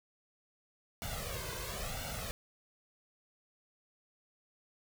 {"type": "noise with flanger", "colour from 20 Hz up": "pink", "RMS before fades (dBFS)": -40, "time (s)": [1.02, 2.31], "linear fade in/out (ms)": 0, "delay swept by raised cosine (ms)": [1.4, 1.97], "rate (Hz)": 0.98, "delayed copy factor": 0.85, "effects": []}